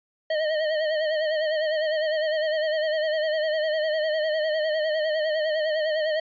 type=tone with vibrato; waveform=square; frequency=622.3 Hz; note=D#5; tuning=in tune; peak=-23 dBFS; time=0.3-6.2 s; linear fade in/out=5 ms; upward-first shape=sine; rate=9.9 Hz; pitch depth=56 cents each way; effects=resampled to 11025 Hz